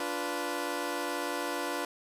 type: chord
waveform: 15% pulse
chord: B diminished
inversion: first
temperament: equal with one note detuned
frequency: 291 / 349.2 / 493.9 Hz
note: D4 / F4 / B4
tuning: -16 / 0 / 0 cents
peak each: -30 dBFS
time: 0-1.85 s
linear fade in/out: 2 ms
effects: resampled to 32000 Hz + 9-bit